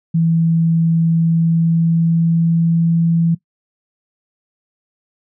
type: tone with pitch glide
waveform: sine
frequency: 164.81 to 166.72 Hz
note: E3 to E3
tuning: 0 to +20 cents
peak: -11 dBFS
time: 0.14-3.35 s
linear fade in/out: 10 ms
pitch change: +20 cents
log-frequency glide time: 1.08-2.97 s
effects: noise-tail reverb RT60 0.1 s tail -19 dB re dry